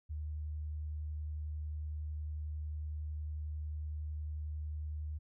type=tone with vibrato; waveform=sine; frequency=76 Hz; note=D#2; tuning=40 cents flat; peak=-37 dBFS; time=0.09-5.19 s; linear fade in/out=20 ms; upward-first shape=triangle; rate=11 Hz; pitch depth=11 cents each way; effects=none